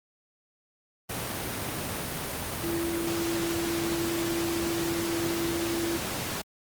sine tone in noise, 336.7 Hz, E4, 37 cents sharp, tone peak -28 dBFS, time 2.63-5.98 s, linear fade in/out 10 ms, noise pink, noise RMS -32 dBFS, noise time 1.09-6.42 s, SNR +1 dB, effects high-pass 80 Hz 12 dB/octave + Opus 32 kbps

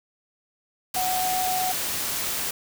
sine tone in noise, 740 Hz, F#5, in tune, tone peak -24 dBFS, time 0.96-1.72 s, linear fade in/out 5 ms, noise white, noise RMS -28 dBFS, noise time 0.94-2.51 s, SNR +1 dB, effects none

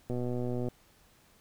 click train, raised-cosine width 2 ms, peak -22 dBFS, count 73, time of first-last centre 0.1-0.685 s, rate 123 Hz, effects pink hiss -63 dBFS RMS until 1.4 s

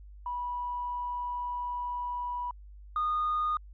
sine tone pair in turn, 978 / 1228.6 Hz, B5 / D#6, -17 / -22 cents, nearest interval major third, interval 395 cents, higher second, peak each -31 / -25 dBFS, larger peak second, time 0.26-2.51 / 2.96-3.57 s, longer first, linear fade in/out 2 ms, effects tanh soft clip ceiling -23 dBFS + added 50 Hz sine -46 dBFS peak until 3.73 s

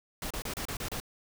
pink noise bursts, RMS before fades -36 dBFS, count 7, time 0.22-1.001 s, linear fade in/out 2 ms, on 85 ms, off 31 ms, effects none

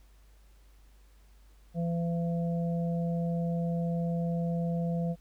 harmonic tone, 169.2 Hz, E3, 45 cents sharp, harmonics 1 / 3 / 4, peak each -28 / -38 / -40 dBFS, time 1.74-5.16 s, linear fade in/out 50 ms, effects added 50 Hz sine -55 dBFS peak until 5.2 s + pink hiss -67 dBFS RMS until 5.2 s

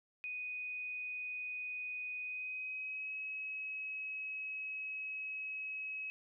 sine tone with pitch glide, 2489 to 2560 Hz, D#7 to D#7, 0 to +49 cents, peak -39 dBFS, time 0.24-6.1 s, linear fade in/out 0 ms, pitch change +49 cents, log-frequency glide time 2.21-3.15 s, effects none

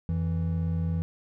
triangle tone pair together, 87.31 / 164.92 Hz, F2 / E3, 0 / +1 cents, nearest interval major seventh, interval 1101 cents, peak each -26 dBFS, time 0.09-1.02 s, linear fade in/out 0 ms, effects none

